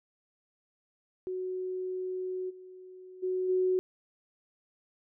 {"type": "tone with level steps", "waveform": "sine", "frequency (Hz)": 370, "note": "F#4", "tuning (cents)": 0, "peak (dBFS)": [-32, -46, -28, -24], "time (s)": [1.27, 3.79], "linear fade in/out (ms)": 0, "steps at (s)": [2.49, 3.22, 3.48], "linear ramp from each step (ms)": 20, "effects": []}